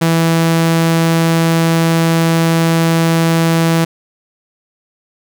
sawtooth tone, 164.81 Hz, E3, in tune, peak -6 dBFS, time 0.01-3.85 s, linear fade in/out 10 ms, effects none

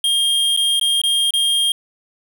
square tone with dropouts, 3221 Hz, G7, 46 cents sharp, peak -15 dBFS, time 0.04-1.72 s, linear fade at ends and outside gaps 2 ms, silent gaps 0.565-0.573 / 0.797-0.812 / 1.016-1.036 / 1.307-1.337 s, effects none

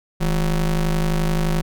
square ring-modulated tone, 94 Hz, F#2, 28 cents sharp, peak -15 dBFS, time 0.2-1.62 s, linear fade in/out 20 ms, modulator 68.2 Hz, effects none

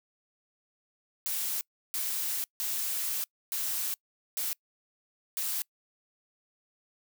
blue noise bursts at uneven times, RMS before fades -32 dBFS, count 6, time 1.26-1.61 / 1.94-2.44 / 2.6-3.24 / 3.52-3.94 / 4.37-4.53 / 5.37-5.62 s, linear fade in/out 0 ms, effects noise-tail reverb RT60 0.1 s tail -26 dB re dry

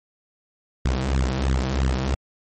sawtooth tone with flanger, 65.6 Hz, C2, 5 cents sharp, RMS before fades -22 dBFS, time 0.85-2.15 s, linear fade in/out 5 ms, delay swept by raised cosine 0.56 to 6.36 ms, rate 3 Hz, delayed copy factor +0.95, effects MP3 32 kbps

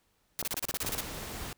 white noise bursts, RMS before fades -33 dBFS, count 11, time 0.39-1.007 s, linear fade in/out 0 ms, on 27 ms, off 32 ms
clicks, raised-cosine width 1 ms, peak -23 dBFS, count 8, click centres 0.427 / 0.542 / 0.644 / 0.693 / 0.741 / 0.848 / 0.893 / 0.95 s
pink noise, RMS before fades -40 dBFS, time 0.81-1.53 s, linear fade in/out 2 ms
effects pink hiss -72 dBFS RMS until 1.57 s

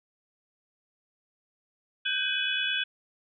sine tone cluster, 1524 / 1593 / 2515 / 2997 / 3398 Hz, G6 / G6 / D#7 / F#7 / G#7, -49 / +27 / +18 / +22 / +39 cents, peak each -34 / -33 / -32 / -33 / -31 dBFS, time 2.05-2.84 s, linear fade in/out 10 ms, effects none

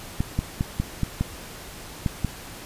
clicks, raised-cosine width 5 ms, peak -10 dBFS, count 8, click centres 0.205 / 0.39 / 0.609 / 0.8 / 1.033 / 1.21 / 2.062 / 2.247 s, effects pink hiss -40 dBFS RMS until 2.65 s + resampled to 32000 Hz

